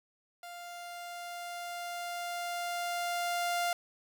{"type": "tone with level ramp", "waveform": "sawtooth", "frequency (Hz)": 698.5, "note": "F5", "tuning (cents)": 0, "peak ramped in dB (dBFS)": [-40, -25], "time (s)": [0.43, 3.73], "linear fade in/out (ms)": 2, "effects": ["10-bit"]}